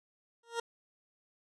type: tone with exponential growth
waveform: 20% pulse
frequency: 465.8 Hz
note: A#4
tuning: 1 cent flat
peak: -25 dBFS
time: 0.43-0.6 s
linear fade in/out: 5 ms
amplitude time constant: 35 ms
effects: resampled to 22050 Hz